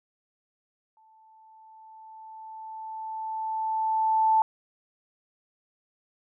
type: tone with exponential growth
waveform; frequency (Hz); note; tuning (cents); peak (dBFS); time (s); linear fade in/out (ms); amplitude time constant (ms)
sine; 880; A5; 0; -17; 0.97-4.42; 1; 750
effects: none